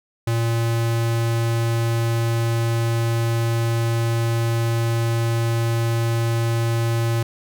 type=tone; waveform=square; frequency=115.6 Hz; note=A#2; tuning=14 cents flat; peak=-19 dBFS; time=0.27-7.23 s; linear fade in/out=5 ms; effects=none